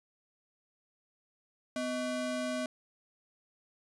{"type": "ring-modulated tone", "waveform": "square", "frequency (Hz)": 440, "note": "A4", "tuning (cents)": 0, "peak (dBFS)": -30, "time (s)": [1.76, 2.66], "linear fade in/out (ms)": 2, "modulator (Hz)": 188, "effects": ["resampled to 24000 Hz"]}